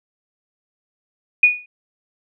sine tone with exponential decay, 2462 Hz, D#7, 19 cents flat, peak -5 dBFS, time 1.43-1.66 s, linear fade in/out 5 ms, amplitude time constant 48 ms, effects none

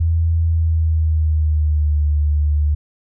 sine tone with pitch glide, 82.41 to 74.27 Hz, E2 to D2, 0 to +20 cents, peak -13 dBFS, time 0-2.75 s, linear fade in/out 10 ms, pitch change -180 cents, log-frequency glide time 0.46-2.03 s, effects none

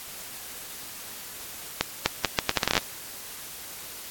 accelerating click train, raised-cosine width 0.2 ms, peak -3 dBFS, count 13, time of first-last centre 1.81-2.778 s, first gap 250 ms, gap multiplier 0.75, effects white hiss -40 dBFS RMS until 4.1 s + AAC 64 kbps

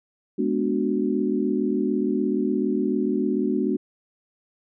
sine chord, G# half-diminished seventh, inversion none, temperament equal with one note detuned, 209.8 / 246.9 / 293.7 / 370 Hz, G#3 / B3 / D4 / F#4, +18 / 0 / 0 / 0 cents, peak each -26 dBFS, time 0.38-3.77 s, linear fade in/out 10 ms, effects none

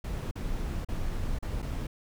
brown noise with dropouts, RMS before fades -32 dBFS, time 0.04-1.87 s, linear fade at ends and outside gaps 5 ms, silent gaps 0.312-0.355 / 0.848-0.886 / 1.388-1.425 / 1.62-1.625 s, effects none

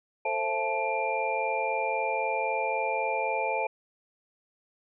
sine tone cluster, 445.2 / 529 / 673 / 871 / 2384 Hz, A4 / C5 / E5 / A5 / D7, +20 / +19 / +36 / -18 / +25 cents, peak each -35 / -32 / -34 / -30 / -33 dBFS, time 0.25-3.67 s, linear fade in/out 5 ms, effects none

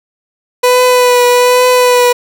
30% pulse tone with vibrato, 495.4 Hz, B4, 5 cents sharp, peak -3 dBFS, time 0.63-2.13 s, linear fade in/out 10 ms, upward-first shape triangle, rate 1.2 Hz, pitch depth 25 cents each way, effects none

